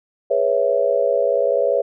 sine chord, C# minor seventh, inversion second, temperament equal, 415.3 / 493.9 / 554.4 / 659.3 Hz, G#4 / B4 / C#5 / E5, 0 / 0 / 0 / 0 cents, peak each -24 / -20 / -18 / -23 dBFS, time 0.3-1.82 s, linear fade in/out 10 ms, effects none

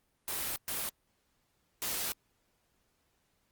white noise bursts at uneven times, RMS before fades -35 dBFS, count 3, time 0.28-0.56 / 0.68-0.89 / 1.82-2.12 s, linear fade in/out 0 ms, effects pink hiss -75 dBFS RMS until 3.51 s + Opus 32 kbps

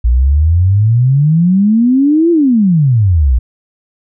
sine exponential two-way sweep, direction up then down, 56.8 to 347.6 to 56.8 Hz, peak -6 dBFS, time 0.04-3.39 s, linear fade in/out 10 ms, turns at 2.31 s, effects none

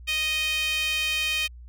sawtooth tone with high-pass filter, 622.3 Hz, D#5, in tune, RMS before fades -26 dBFS, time 0.07-1.48 s, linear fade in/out 20 ms, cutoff 2700 Hz, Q 6.1, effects added 60 Hz sine -41 dBFS peak until 1.68 s

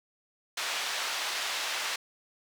white band-pass noise, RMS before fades -33 dBFS, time 0.57-1.96 s, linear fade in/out 5 ms, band 710 to 4300 Hz, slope 12 dB/octave, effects none

